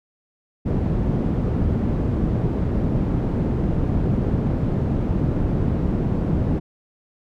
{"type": "low-pass noise", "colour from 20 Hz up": "white", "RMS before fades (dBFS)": -21, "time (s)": [0.65, 6.6], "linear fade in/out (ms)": 20, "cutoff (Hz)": 210, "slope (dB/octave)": 12, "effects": []}